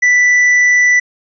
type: tone with tanh clipping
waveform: triangle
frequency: 1975.5 Hz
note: B6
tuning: in tune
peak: -8 dBFS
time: 0.02-1 s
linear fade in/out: 10 ms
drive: 9 dB
effects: resampled to 16000 Hz